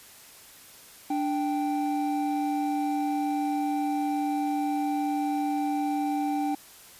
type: tone pair together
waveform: triangle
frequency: 293.7 / 782.2 Hz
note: D4 / G5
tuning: 0 / -4 cents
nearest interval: octave + perfect fourth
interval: 1696 cents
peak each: -25 / -27 dBFS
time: 1.1-6.55 s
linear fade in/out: 5 ms
effects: white hiss -50 dBFS RMS until 6.99 s + resampled to 32000 Hz